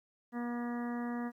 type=harmonic tone; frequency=239.7 Hz; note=A#3; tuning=48 cents sharp; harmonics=1 / 2 / 3 / 4 / 5 / 6 / 7 / 8; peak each=-35 / -46 / -46 / -49 / -49 / -56 / -51 / -52 dBFS; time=0.32-1.32 s; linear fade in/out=50 ms; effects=12-bit